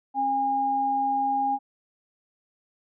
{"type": "tone pair together", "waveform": "sine", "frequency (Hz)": [270, 814.5], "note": ["C#4", "G#5"], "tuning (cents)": [-45, -34], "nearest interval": "octave + perfect fifth", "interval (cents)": 1911, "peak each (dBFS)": [-33, -22], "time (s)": [0.14, 1.59], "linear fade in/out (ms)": 50, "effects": []}